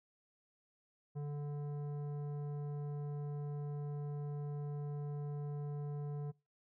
sine tone with tanh clipping, 145.7 Hz, D3, 13 cents flat, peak -40 dBFS, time 1.15-6.32 s, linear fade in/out 20 ms, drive 12 dB, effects noise-tail reverb RT60 0.3 s tail -25 dB re dry

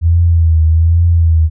sine tone with vibrato, 82.41 Hz, E2, in tune, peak -6 dBFS, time 0.01-1.5 s, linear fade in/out 50 ms, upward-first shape triangle, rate 1.2 Hz, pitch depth 71 cents each way, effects none

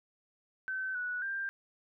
sine tone with pitch steps, 1533 / 1473 / 1586 Hz, G6 / F#6 / G6, -39 / -8 / +20 cents, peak -33 dBFS, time 0.68-1.49 s, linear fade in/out 0 ms, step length 270 ms, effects none

